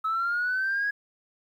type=linear sweep; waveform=sine; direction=up; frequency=1288 to 1671 Hz; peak=-23 dBFS; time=0.04-0.91 s; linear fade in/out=10 ms; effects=tanh soft clip ceiling -21 dBFS + 10-bit